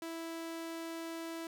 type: tone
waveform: sawtooth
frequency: 329.6 Hz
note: E4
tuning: in tune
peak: -36 dBFS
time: 0.02-1.47 s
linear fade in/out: 2 ms
effects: none